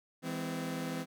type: chord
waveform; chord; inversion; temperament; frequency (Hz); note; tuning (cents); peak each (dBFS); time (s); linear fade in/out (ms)
sawtooth; E augmented; none; just; 164.81 / 206 / 257.5; E3 / G#3 / B#3; 0 / -14 / -28; -35 / -40 / -34; 0.22-1.06; 50
effects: none